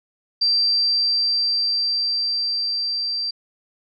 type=tone with level ramp; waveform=sine; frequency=4699 Hz; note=D8; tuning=in tune; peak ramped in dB=-15 to -22 dBFS; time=0.41-3.31 s; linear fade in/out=10 ms; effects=none